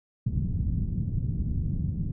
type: low-pass noise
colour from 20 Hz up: white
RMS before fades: -28 dBFS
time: 0.26-2.12 s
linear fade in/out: 5 ms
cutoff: 170 Hz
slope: 24 dB/octave
effects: none